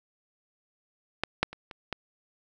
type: clicks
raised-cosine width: 0.3 ms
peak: -10 / -6 / -26 / -25 / -15 dBFS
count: 5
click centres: 1.236 / 1.43 / 1.53 / 1.712 / 1.927 s
effects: none